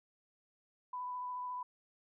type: tone with vibrato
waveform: sine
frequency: 995 Hz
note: B5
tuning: 13 cents sharp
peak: -38 dBFS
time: 0.93-1.63 s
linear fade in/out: 5 ms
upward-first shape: triangle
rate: 14 Hz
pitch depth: 15 cents each way
effects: none